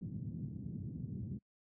pink band-pass noise, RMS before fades -43 dBFS, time 0.01-1.39 s, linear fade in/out 10 ms, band 100 to 230 Hz, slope 24 dB/octave, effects noise-tail reverb RT60 0.1 s tail -26 dB re dry

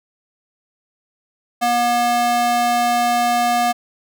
square tone with high-pass filter, 240 Hz, B3, 49 cents flat, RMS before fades -17 dBFS, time 1.61-3.73 s, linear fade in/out 20 ms, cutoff 550 Hz, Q 4.4, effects none

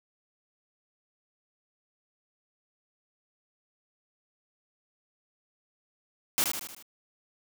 white noise with echo, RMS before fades -25 dBFS, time 6.38-6.44 s, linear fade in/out 0 ms, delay 77 ms, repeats 5, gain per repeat -5 dB, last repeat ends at 6.825 s, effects none

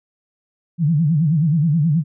sine tone with vibrato, 156.6 Hz, D#3, 11 cents sharp, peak -13 dBFS, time 0.78-2.04 s, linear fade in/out 50 ms, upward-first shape sine, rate 9.4 Hz, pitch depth 170 cents each way, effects none

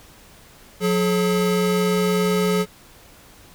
square tone pair together, 180.3 / 426.6 Hz, F#3 / G#4, -45 / +46 cents, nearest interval octave + minor third, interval 1491 cents, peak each -21 dBFS, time 0.8-2.66 s, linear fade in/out 50 ms, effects pink hiss -48 dBFS RMS until 3.54 s

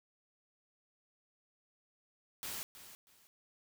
white noise with echo, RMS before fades -42 dBFS, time 2.43-2.63 s, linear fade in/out 0 ms, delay 320 ms, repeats 2, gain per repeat -12 dB, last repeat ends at 3.27 s, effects none

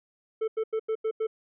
triangle tone bursts, 441.2 Hz, A4, 5 cents sharp, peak -23 dBFS, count 6, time 0.41-1.27 s, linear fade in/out 10 ms, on 70 ms, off 88 ms, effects resampled to 8000 Hz

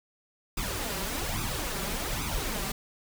pink noise with flanger, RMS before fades -32 dBFS, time 0.57-2.72 s, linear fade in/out 5 ms, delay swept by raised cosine 0.81 to 5.21 ms, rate 1.2 Hz, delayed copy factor +0.75, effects none

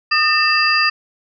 sine tone cluster, 1225 / 1806 / 2652 / 4798 Hz, D#6 / A6 / E7 / D8, -27 / +45 / +10 / +36 cents, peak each -18 dBFS, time 0.11-0.9 s, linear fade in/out 10 ms, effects none

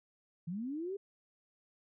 sine linear sweep, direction up, 157.4 to 408.4 Hz, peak -36 dBFS, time 0.47-0.97 s, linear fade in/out 10 ms, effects none

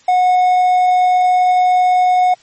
triangle tone, 730 Hz, F#5, 24 cents flat, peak -7 dBFS, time 0.08-2.34 s, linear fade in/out 5 ms, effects white hiss -49 dBFS RMS until 2.42 s + MP3 32 kbps

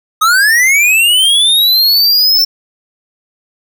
square linear sweep, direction up, 1237 to 5380 Hz, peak -7 dBFS, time 0.21-2.45 s, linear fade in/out 10 ms, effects 8-bit

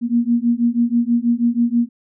sine beating tone pair, 233.8 / 240 Hz, A#3 / B3, +5 / -49 cents, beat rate 6.2 Hz, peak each -17 dBFS, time 0.01-1.89 s, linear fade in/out 50 ms, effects none

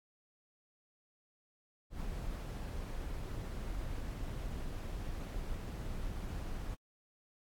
brown noise with ADSR envelope, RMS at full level -38 dBFS, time 1.9-6.76 s, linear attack 110 ms, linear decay 60 ms, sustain -2 dB, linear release 25 ms, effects AAC 64 kbps

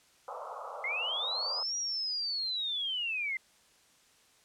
white band-pass noise, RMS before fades -42 dBFS, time 0.28-1.63 s, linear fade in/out 2 ms, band 470 to 1300 Hz, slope 96 dB/octave
sine linear two-way sweep, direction up then down, 2044 to 5760 to 2044 Hz, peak -31 dBFS, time 0.84-3.37 s, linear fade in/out 2 ms, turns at 1.77 s
effects white hiss -64 dBFS RMS until 4.44 s + low-pass 9000 Hz 12 dB/octave

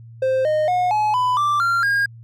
triangle tone with pitch steps, 523.3 / 615.2 / 723.2 / 850.1 / 999.3 / 1174.8 / 1381 / 1623.4 Hz, C5 / D#5 / F#5 / G#5 / B5 / D6 / F6 / G#6, 0 / -20 / -40 / +40 / +20 / 0 / -20 / -40 cents, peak -14 dBFS, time 0.22-2.06 s, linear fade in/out 5 ms, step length 230 ms, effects added 115 Hz sine -38 dBFS peak until 2.23 s

